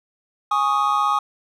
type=chord; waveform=triangle; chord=Ab suspended fourth; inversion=none; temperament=equal; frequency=830.6 / 1108.7 / 1244.5 Hz; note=Ab5 / Db6 / Eb6; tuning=0 / 0 / 0 cents; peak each=-21 / -20 / -18 dBFS; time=0.51-1.19 s; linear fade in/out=5 ms; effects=none